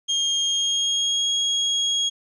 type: tone with pitch glide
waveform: 35% pulse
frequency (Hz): 3228 to 3292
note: G#7 to G#7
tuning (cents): -50 to -16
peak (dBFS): -18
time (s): 0.08-2.1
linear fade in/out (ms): 20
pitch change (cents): +34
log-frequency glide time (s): 0.39-1.31
effects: resampled to 24000 Hz + 10-bit